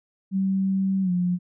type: tone with pitch glide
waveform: sine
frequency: 192.3 to 178.39 Hz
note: G3 to F3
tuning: -33 to +37 cents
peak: -20 dBFS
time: 0.31-1.39 s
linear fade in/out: 50 ms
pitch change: -130 cents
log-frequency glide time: 1.02-1.11 s
effects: none